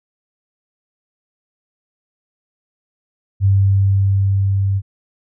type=tone with level ramp; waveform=sine; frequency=98 Hz; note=G2; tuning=in tune; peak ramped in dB=-9 to -14 dBFS; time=3.4-4.82 s; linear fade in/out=50 ms; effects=none